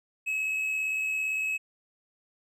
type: tone with amplitude modulation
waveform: triangle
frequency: 2571 Hz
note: E7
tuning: 44 cents flat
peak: -24 dBFS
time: 0.26-1.58 s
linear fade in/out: 20 ms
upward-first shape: sine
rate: 77.7 Hz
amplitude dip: 30%
effects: none